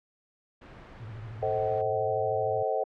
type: noise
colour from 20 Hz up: pink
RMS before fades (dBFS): -47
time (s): 0.61-1.82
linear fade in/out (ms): 10
type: tone with vibrato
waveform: sine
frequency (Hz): 110.2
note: A2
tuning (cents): +3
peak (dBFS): -38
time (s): 1-2.63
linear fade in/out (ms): 5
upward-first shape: sine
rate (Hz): 13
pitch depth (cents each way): 140
type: chord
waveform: sine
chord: A diminished seventh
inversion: none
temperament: just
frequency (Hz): 440 / 528 / 633.6 / 760.3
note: A4 / C5 / Eb5 / Gb5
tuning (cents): 0 / +16 / +31 / +47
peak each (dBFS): -31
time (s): 1.42-2.84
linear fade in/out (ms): 10
effects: low-pass 2000 Hz 12 dB/octave